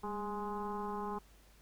sine tone with frequency modulation, 622.3 Hz, D#5, in tune, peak -36 dBFS, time 0.03-1.19 s, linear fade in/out 10 ms, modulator 211 Hz, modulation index 2.5, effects added 50 Hz sine -61 dBFS peak until 1.61 s + pink hiss -65 dBFS RMS until 1.61 s

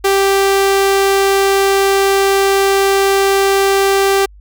sawtooth tone, 392 Hz, G4, in tune, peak -6 dBFS, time 0.04-4.26 s, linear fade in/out 10 ms, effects added 50 Hz sine -37 dBFS peak until 4.4 s

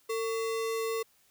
sine tone with sample-and-hold, 450.7 Hz, A4, 42 cents sharp, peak -29 dBFS, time 0.09-1.03 s, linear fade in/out 10 ms, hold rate 1575 Hz, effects white hiss -66 dBFS RMS until 1.3 s

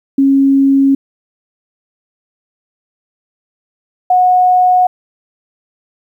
sine tone pair in turn, 273.5 / 730.2 Hz, C#4 / F#5, -23 / -23 cents, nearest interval octave + perfect fourth, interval 1700 cents, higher second, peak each -6 dBFS, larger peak neither, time 0.18-0.95 / 4.1-4.87 s, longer neither, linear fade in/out 5 ms, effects 8-bit

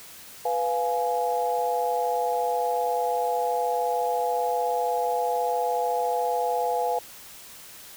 sine chord, F diminished, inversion second, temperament equal with one note detuned, 493.9 / 698.5 / 837.4 Hz, Cb5 / F5 / Ab5, 0 / 0 / +14 cents, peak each -27 dBFS, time 0.45-6.99 s, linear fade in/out 5 ms, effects white hiss -45 dBFS RMS until 7.96 s

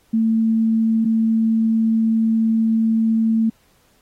sine tone pair in turn, 223.8 / 223.8 Hz, A3 / A3, +30 / +30 cents, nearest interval unison, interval 0 cents, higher neither, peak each -14 dBFS, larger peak neither, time 0.13-1.05 / 1.05-3.5 s, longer second, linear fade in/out 10 ms, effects pink hiss -59 dBFS RMS until 4.01 s + AAC 48 kbps

